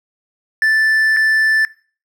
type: tone with dropouts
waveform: triangle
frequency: 1760 Hz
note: A6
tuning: in tune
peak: -9 dBFS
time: 0.62-1.65 s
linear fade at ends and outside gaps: 1 ms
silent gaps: 1.165-1.169 s
effects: noise-tail reverb RT60 0.4 s tail -20 dB re dry